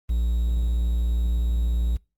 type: tone with quantisation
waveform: triangle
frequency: 58.5 Hz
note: A#1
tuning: 7 cents sharp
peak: -18 dBFS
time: 0.09-1.97 s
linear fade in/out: 10 ms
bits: 8
effects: noise-tail reverb RT60 0.3 s tail -26 dB re dry + Opus 24 kbps